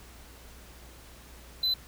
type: tone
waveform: triangle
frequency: 4025 Hz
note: B7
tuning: 32 cents sharp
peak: -23 dBFS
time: 1.63-1.74 s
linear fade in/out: 5 ms
effects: added 60 Hz sine -51 dBFS peak until 1.87 s + pink hiss -52 dBFS RMS until 1.87 s